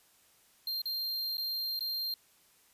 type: tone with dropouts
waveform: square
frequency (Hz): 4186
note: C8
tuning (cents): 0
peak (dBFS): -33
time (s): 0.67-2.14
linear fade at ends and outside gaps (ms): 2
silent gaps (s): 0.818-0.856 / 1.371-1.38 / 1.793-1.807
effects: white hiss -65 dBFS RMS until 2.73 s + resampled to 32000 Hz